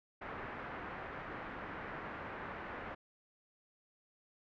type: low-pass noise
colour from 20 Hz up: white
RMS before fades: -45 dBFS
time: 0.21-2.95 s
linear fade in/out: 10 ms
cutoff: 1800 Hz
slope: 24 dB/octave
effects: none